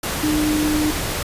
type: tone in noise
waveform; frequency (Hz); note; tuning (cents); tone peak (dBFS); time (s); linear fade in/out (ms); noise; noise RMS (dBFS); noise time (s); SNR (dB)
sine; 303.6; D#4; -42; -17; 0.23-0.91; 5; pink; -24; 0.03-1.23; +4
effects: resampled to 32000 Hz